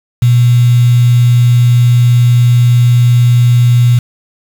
sine tone with quantisation, 121.5 Hz, B2, 28 cents flat, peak -4 dBFS, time 0.22-3.99 s, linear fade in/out 5 ms, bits 4, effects none

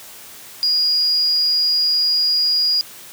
sine tone, 4869 Hz, D#8, 38 cents flat, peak -14 dBFS, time 0.63-2.81 s, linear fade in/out 0 ms, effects white hiss -39 dBFS RMS until 3.12 s + high-pass 80 Hz 12 dB/octave

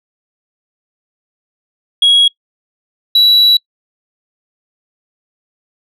sine tone pair in turn, 3314 / 3922 Hz, G#7 / B7, -4 / -13 cents, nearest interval minor third, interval 291 cents, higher second, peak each -3 dBFS, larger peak neither, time 2.02-2.28 / 3.15-3.57 s, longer second, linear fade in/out 5 ms, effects noise-tail reverb RT60 0.1 s tail -26 dB re dry + tanh soft clip ceiling -4 dBFS

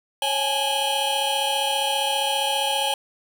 square tone cluster, 549 / 817 / 852 / 2978 / 3229 Hz, C#5 / G#5 / G#5 / F#7 / G#7, -17 / -29 / +44 / +11 / -49 cents, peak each -30 / -29 / -27 / -29 / -28 dBFS, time 0.22-2.94 s, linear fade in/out 2 ms, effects none

